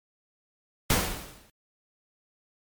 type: noise with exponential decay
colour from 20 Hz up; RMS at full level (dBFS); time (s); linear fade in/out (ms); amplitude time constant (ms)
pink; -20; 0.9-1.5; 2; 130
effects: MP3 96 kbps